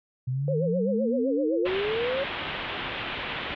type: exponential sweep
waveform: sine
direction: up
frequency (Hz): 124.1 to 560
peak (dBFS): -25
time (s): 0.27-2.24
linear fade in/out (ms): 10
type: tone with vibrato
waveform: sine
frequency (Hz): 493.9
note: B4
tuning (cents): 0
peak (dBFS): -25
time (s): 0.48-1.67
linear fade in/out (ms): 2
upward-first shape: sine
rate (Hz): 7.8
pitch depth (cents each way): 190
type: low-pass noise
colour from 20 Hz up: white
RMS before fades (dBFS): -33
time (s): 1.65-3.55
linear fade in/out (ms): 10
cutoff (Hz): 3400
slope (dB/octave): 48
effects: none